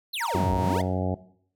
square exponential two-way sweep, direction down then up, 4465 to 49 to 759 Hz, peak -29 dBFS, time 0.13-0.82 s, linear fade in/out 10 ms, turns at 0.54 s
sine tone, 932.3 Hz, A#5, in tune, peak -27 dBFS, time 0.2-0.82 s, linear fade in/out 20 ms
harmonic tone, 92.5 Hz, F#2, in tune, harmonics 1 / 2 / 3 / 4 / 5 / 6 / 7 / 8 / 9, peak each -28 / -29 / -33 / -35 / -36 / -35 / -35 / -37 / -40 dBFS, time 0.34-1.15 s, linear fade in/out 10 ms
effects noise-tail reverb RT60 0.6 s tail -17 dB re dry

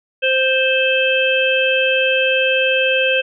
harmonic tone, 523.3 Hz, C5, in tune, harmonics 1 / 3 / 5 / 6, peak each -17 / -21 / -17 / -22 dBFS, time 0.22-3.22 s, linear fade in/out 20 ms, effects none

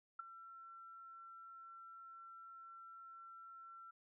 sine tone with ADSR envelope, 1349 Hz, E6, 40 cents sharp, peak -39 dBFS, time 0.19-3.91 s, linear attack 7 ms, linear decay 10 ms, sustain -14 dB, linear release 8 ms, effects none

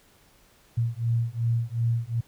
sine beating tone pair, 115.2 / 117.9 Hz, A#2 / A#2, -20 / +20 cents, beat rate 2.7 Hz, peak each -26 dBFS, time 0.77-2.21 s, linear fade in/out 10 ms, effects pink hiss -59 dBFS RMS until 2.27 s

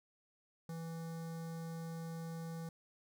square tone with notch filter, 164.81 Hz, E3, in tune, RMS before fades -44 dBFS, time 0.69-2.69 s, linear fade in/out 2 ms, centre 2700 Hz, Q 0.9, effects none

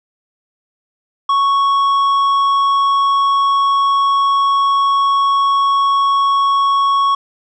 sine tone with tanh clipping, 1108.7 Hz, C#6, in tune, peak -12 dBFS, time 1.29-7.15 s, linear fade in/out 5 ms, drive 7 dB, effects none

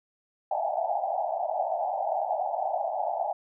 white band-pass noise, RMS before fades -29 dBFS, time 0.51-3.33 s, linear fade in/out 5 ms, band 610 to 840 Hz, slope 96 dB/octave, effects none

